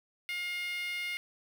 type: tone with high-pass filter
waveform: 10% pulse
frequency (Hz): 712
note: F5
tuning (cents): +33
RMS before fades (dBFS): -36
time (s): 0.29-1.17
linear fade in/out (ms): 0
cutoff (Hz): 2200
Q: 5.2
effects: none